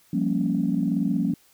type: chord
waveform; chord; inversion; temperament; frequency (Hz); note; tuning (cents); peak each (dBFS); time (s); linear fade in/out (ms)
sine; G half-diminished seventh; third; equal with one note detuned; 174.61 / 196 / 231.7 / 277.2; F3 / G3 / Bb3 / Db4; 0 / 0 / -10 / 0; -26; 0.13-1.34; 5
effects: tanh soft clip ceiling -11 dBFS + white hiss -59 dBFS RMS until 1.53 s